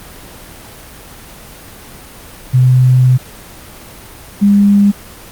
sine tone pair in turn, 127.4 / 202.2 Hz, C3 / G#3, -46 / -46 cents, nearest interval minor sixth, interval 800 cents, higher second, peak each -5 dBFS, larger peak neither, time 2.53-3.18 / 4.41-4.92 s, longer first, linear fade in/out 20 ms, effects pink hiss -34 dBFS RMS until 5.31 s + Opus 24 kbps

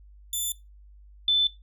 10% pulse / sine tone pair in turn, 3520 / 3520 Hz, A7 / A7, 0 / 0 cents, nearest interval unison, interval 0 cents, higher neither, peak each -19 / -18 dBFS, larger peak second, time 0.33-0.52 / 1.28-1.47 s, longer neither, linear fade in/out 2 ms, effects noise-tail reverb RT60 0.2 s tail -18 dB re dry + added 50 Hz sine -48 dBFS peak until 1.62 s

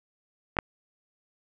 clicks, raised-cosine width 0.5 ms, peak -16 / -7 dBFS, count 2, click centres 0.568 / 0.588 s, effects none

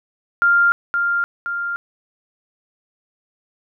sine tone with echo, 1396.9 Hz, F6, in tune, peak -11 dBFS, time 0.42-0.72 s, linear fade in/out 0 ms, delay 520 ms, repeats 2, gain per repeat -5 dB, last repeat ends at 1.76 s, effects none

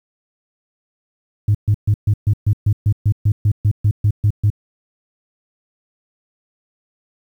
sine tone bursts, 103.83 Hz, G#2, in tune, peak -9 dBFS, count 16, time 1.48-4.502 s, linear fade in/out 5 ms, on 67 ms, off 130 ms, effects tanh soft clip ceiling -8 dBFS + 8-bit

